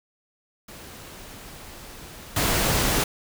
pink noise with level steps, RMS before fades -42 / -22 dBFS, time 0.68-3.04 s, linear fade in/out 5 ms, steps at 2.36 s, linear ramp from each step 5 ms, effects none

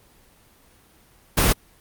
pink noise, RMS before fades -17 dBFS, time 1.37-1.53 s, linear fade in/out 10 ms, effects pink hiss -55 dBFS RMS until 1.8 s + Opus 24 kbps

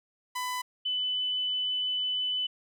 sawtooth / sine tone pair in turn, 1000 / 3002 Hz, B5 / F#7, +21 / +24 cents, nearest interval octave + perfect fifth, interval 1903 cents, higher second, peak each -27 dBFS, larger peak neither, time 0.35-0.62 / 0.85-2.47 s, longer second, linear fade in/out 10 ms, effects none

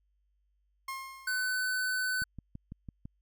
30% pulse tone with exponential decay, 1069 Hz, C6, 37 cents sharp, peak -32 dBFS, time 0.88-1.8 s, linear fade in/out 5 ms, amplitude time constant 200 ms
square tone, 1508 Hz, F#6, 32 cents sharp, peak -30 dBFS, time 1.27-2.24 s, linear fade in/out 5 ms
click train, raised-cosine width 5 ms, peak -30 dBFS, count 6, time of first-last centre 2.22-3.055 s, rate 5.99 Hz
effects added 50 Hz sine -70 dBFS peak until 3.21 s

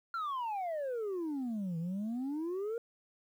sine exponential two-way sweep, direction down then up, 1396.9 to 161 to 475.5 Hz, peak -31 dBFS, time 0.14-2.78 s, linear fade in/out 2 ms, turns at 1.78 s, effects tanh soft clip ceiling -33 dBFS + 11-bit

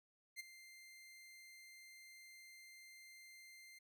sawtooth tone with ADSR envelope, 2093 Hz, C7, in tune, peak -40 dBFS, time 0.36-3.79 s, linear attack 38 ms, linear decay 16 ms, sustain -14 dB, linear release 10 ms, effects none

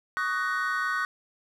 triangle chord, D# minor seventh, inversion third, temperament just, 1120.1 / 1244.5 / 1493.4 / 1866.8 Hz, C#6 / D#6 / F#6 / A#6, +18 / 0 / +16 / +2 cents, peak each -31 / -31 / -27 / -31 dBFS, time 0.17-1.05 s, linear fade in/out 0 ms, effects none

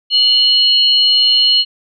sine tone pair together, 2960 / 4241 Hz, F#7 / C8, 0 / +23 cents, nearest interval tritone, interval 623 cents, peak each -11 dBFS, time 0.1-1.65 s, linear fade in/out 50 ms, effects none

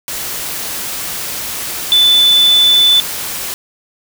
sine tone in noise, 3500 Hz, A7, 10 cents flat, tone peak -6 dBFS, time 1.92-3 s, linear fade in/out 0 ms, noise white, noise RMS -22 dBFS, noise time 0.08-3.54 s, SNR +13 dB, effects none

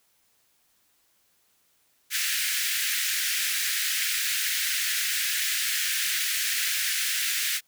pink high-pass noise, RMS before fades -27 dBFS, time 2.1-7.61 s, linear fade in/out 50 ms, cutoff 1600 Hz, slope 48 dB/octave, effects white hiss -67 dBFS RMS until 7.67 s

